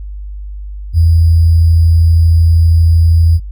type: tone with sample-and-hold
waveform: sine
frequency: 82.7 Hz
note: E2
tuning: 6 cents sharp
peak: -5 dBFS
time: 0.93-3.4 s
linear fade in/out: 50 ms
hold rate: 4900 Hz
effects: noise-tail reverb RT60 0.1 s tail -21 dB re dry + added 50 Hz sine -22 dBFS peak until 3.51 s